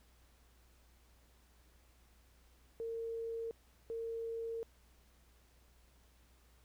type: tone bursts at uneven times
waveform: sine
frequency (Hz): 457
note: A#4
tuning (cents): -34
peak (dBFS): -38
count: 2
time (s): 2.8-3.51 / 3.9-4.63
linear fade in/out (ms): 0
effects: added 60 Hz sine -65 dBFS peak until 6.64 s + pink hiss -70 dBFS RMS until 6.64 s